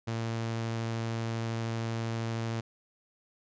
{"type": "tone", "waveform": "sawtooth", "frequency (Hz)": 114.1, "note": "A#2", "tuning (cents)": -37, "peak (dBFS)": -27, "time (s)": [0.07, 2.61], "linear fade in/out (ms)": 10, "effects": ["resampled to 16000 Hz"]}